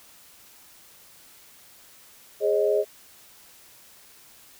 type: chord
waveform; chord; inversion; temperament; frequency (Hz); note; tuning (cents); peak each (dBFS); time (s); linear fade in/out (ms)
sine; Ab suspended fourth; none; equal with one note detuned; 415.3 / 540.1 / 622.3; Ab4 / Db5 / Eb5; 0 / -45 / 0; -22 / -26 / -24; 2.4-2.85; 50
effects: white hiss -52 dBFS RMS until 4.59 s